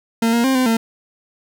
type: tone with pitch steps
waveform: 40% pulse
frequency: 228.3 / 234.8 / 265 / 256.5 / 226.8 Hz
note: A#3 / A#3 / C4 / C4 / A#3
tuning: -36 / +13 / +22 / -34 / -47 cents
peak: -13 dBFS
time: 0.22-0.77 s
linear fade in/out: 5 ms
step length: 110 ms
effects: none